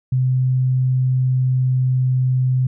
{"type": "tone", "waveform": "sine", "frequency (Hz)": 128.6, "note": "C3", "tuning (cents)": -30, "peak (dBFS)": -14, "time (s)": [0.12, 2.67], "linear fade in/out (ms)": 5, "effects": []}